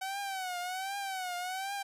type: tone with vibrato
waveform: sawtooth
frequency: 754 Hz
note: F#5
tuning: 32 cents sharp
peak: -31 dBFS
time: 0.01-1.83 s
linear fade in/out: 10 ms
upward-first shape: triangle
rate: 1.3 Hz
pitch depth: 120 cents each way
effects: resampled to 32000 Hz